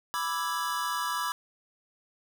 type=chord; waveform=square; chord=E dominant seventh; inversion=second; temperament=equal; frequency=987.8 / 1174.7 / 1318.5 / 1661.2 Hz; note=B5 / D6 / E6 / G#6; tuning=0 / 0 / 0 / 0 cents; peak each=-34 / -34 / -37 / -37 dBFS; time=0.14-1.32 s; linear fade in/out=0 ms; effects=none